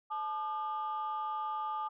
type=tone pair together; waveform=sine; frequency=864.4 / 1207 Hz; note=A5 / D6; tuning=-31 / +47 cents; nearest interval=tritone; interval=578 cents; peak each=-35 / -35 dBFS; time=0.1-1.89 s; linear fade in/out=20 ms; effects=tanh soft clip ceiling -29 dBFS